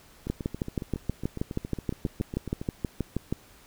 two click trains, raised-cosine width 3 ms, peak -14 / -21 dBFS, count 20 / 18, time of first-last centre 0.3-3.325 / 0.27-2.615 s, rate 6.28 / 7.25 Hz, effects pink hiss -55 dBFS RMS until 3.66 s

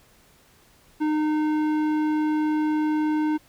square tone with low-pass filter, 306.1 Hz, D#4, 28 cents flat, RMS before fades -23 dBFS, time 1-3.38 s, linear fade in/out 20 ms, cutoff 1600 Hz, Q 0.55, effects pink hiss -57 dBFS RMS until 3.48 s

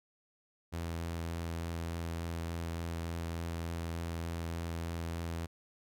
sawtooth tone with vibrato, 83.7 Hz, E2, 27 cents sharp, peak -32 dBFS, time 0.72-5.47 s, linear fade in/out 20 ms, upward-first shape sine, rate 3.4 Hz, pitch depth 10 cents each way, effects none

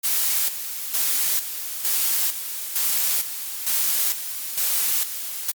blue noise with tremolo, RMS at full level -21 dBFS, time 0.03-5.52 s, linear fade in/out 20 ms, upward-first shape square, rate 1.1 Hz, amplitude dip 65%, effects Opus 48 kbps

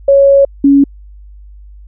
sine tone pair in turn, 554.4 / 279.3 Hz, C#5 / C#4, 0 / +13 cents, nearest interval octave, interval 1187 cents, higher first, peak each -3 dBFS, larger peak neither, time 0.08-0.45 / 0.64-0.84 s, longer first, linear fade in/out 5 ms, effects added 50 Hz sine -32 dBFS peak until 1.87 s

